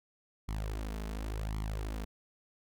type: tone with flanger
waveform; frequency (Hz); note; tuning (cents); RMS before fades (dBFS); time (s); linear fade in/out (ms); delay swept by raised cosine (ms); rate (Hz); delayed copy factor
sawtooth; 53; G#1; +36; -37; 0.48-2.05; 10; 0.92 to 4.72; 0.91; +0.8
effects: none